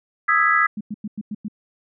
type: chord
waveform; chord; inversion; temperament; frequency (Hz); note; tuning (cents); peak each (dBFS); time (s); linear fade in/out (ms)
sine; E major seventh; third; equal; 1244.5 / 1318.5 / 1661.2 / 1975.5; D#6 / E6 / G#6 / B6; 0 / 0 / 0 / 0; -20; 0.28-0.67; 10
type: tone bursts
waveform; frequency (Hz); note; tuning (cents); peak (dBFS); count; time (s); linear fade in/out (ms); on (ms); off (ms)
sine; 210.5; G#3; +24; -25; 6; 0.77-1.483; 5; 38; 97
effects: none